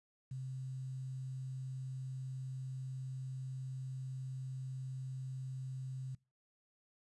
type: tone with quantisation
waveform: sine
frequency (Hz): 130.81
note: C3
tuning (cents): 0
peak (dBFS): -40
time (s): 0.31-6.15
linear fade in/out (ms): 5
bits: 11
effects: noise-tail reverb RT60 0.3 s tail -24 dB re dry + resampled to 24000 Hz